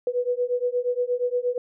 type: beating tone pair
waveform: sine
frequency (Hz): 487.6 / 496.1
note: B4 / B4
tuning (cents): -22 / +8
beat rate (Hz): 8.5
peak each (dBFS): -25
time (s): 0.07-1.58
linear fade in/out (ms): 2
effects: none